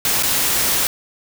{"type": "noise with dropouts", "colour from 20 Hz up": "white", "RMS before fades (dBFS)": -18, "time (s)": [0.05, 0.87], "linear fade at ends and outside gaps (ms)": 1, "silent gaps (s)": [0.226, 0.233], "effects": []}